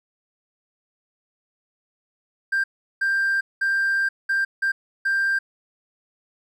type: tone bursts at uneven times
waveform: triangle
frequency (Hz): 1584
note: G6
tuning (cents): +18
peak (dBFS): -16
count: 6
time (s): 2.52-2.64 / 3.01-3.41 / 3.61-4.09 / 4.29-4.45 / 4.62-4.72 / 5.05-5.39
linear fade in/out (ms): 10
effects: tanh soft clip ceiling -14 dBFS